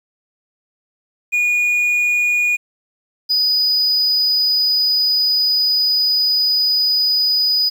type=tone pair in turn; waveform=triangle; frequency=2447 / 4965 Hz; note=D#7 / D#8; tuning=-29 / -5 cents; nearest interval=octave; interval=1224 cents; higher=second; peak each=-12 dBFS; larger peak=neither; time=1.32-2.57 / 3.29-7.7 s; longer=second; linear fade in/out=20 ms; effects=8-bit